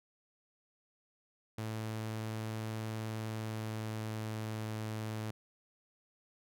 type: tone with pitch glide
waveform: sawtooth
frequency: 110.1 to 109.15 Hz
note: A2 to A2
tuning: +2 to -13 cents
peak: -33 dBFS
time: 1.58-5.31 s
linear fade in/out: 5 ms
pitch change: -15 cents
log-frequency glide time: 3-4.73 s
effects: none